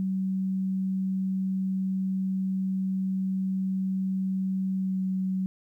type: tone with pitch glide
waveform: sine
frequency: 189.8 to 188.38 Hz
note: F#3 to F#3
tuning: +44 to +31 cents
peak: -25 dBFS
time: 0-5.46 s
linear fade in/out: 0 ms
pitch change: -13 cents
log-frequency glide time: 4.76-5.01 s
effects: 11-bit